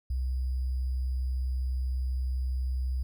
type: tone with sample-and-hold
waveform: sine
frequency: 63.9 Hz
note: C2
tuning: 40 cents flat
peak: -27 dBFS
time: 0.1-3.03 s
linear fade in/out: 5 ms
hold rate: 4900 Hz
effects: none